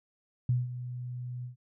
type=tone with ADSR envelope; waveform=sine; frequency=123.8 Hz; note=B2; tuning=5 cents sharp; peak=-22 dBFS; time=0.49-1.56 s; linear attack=3 ms; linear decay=180 ms; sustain=-13 dB; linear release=120 ms; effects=none